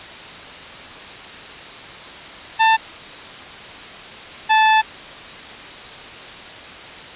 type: tone pair in turn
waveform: sawtooth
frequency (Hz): 890 / 873.7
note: A5 / A5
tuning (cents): +20 / -12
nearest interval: unison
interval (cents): 32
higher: first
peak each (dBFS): -7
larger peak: neither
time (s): 2.59-2.77 / 4.49-4.82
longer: second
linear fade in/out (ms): 20
effects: white hiss -35 dBFS RMS until 7.15 s + resampled to 8000 Hz